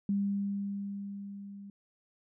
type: tone with level ramp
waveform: sine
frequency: 200 Hz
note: G3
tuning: 35 cents sharp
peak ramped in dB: -26 to -44 dBFS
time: 0.09-1.7 s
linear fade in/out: 2 ms
effects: none